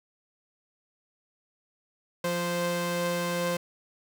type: tone pair together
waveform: sawtooth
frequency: 174.61 / 521.4 Hz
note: F3 / C5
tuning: 0 / -6 cents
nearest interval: octave + perfect fifth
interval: 1894 cents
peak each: -27 / -25 dBFS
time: 2.24-3.57 s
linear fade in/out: 5 ms
effects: none